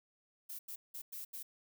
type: noise bursts at uneven times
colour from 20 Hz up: violet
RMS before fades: -45 dBFS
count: 5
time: 0.49-0.59 / 0.68-0.76 / 0.94-1.02 / 1.12-1.25 / 1.33-1.43 s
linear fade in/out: 10 ms
effects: none